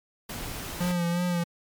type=noise; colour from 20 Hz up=pink; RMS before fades=-36 dBFS; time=0.29-0.92 s; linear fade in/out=5 ms
type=tone with vibrato; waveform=square; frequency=174.61 Hz; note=F3; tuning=in tune; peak=-25 dBFS; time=0.8-1.44 s; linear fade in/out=10 ms; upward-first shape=sine; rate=2.8 Hz; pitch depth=39 cents each way
effects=MP3 96 kbps